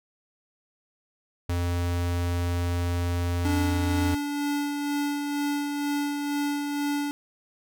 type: tone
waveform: square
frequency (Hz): 87.31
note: F2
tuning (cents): 0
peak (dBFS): -25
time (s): 1.49-4.15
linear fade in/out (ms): 5
type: tone with tremolo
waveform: square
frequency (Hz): 288.7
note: D4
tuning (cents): -30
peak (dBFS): -25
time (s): 3.45-7.11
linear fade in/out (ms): 0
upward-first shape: sine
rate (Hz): 2.1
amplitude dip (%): 35
effects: none